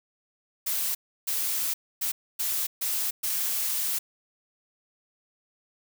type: noise bursts at uneven times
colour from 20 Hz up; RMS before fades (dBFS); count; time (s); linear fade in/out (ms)
blue; -28; 6; 0.66-0.95 / 1.27-1.74 / 2.01-2.12 / 2.39-2.67 / 2.81-3.11 / 3.23-3.99; 10
effects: none